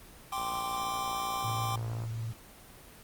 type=chord; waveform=square; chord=G suspended fourth; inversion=none; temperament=equal; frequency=784 / 1046.5 / 1174.7 Hz; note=G5 / C6 / D6; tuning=0 / 0 / 0 cents; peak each=-37 dBFS; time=0.32-1.76 s; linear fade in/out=5 ms
type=click train; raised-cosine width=1 ms; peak=-30 dBFS; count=96; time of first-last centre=0.38-2.038 s; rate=57.3 Hz
type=tone with vibrato; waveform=sine; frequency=113.5 Hz; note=A#2; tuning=46 cents flat; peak=-33 dBFS; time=1.43-2.33 s; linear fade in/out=20 ms; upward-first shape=sine; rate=20 Hz; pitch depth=65 cents each way
effects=pink hiss -52 dBFS RMS until 3.03 s + Opus 24 kbps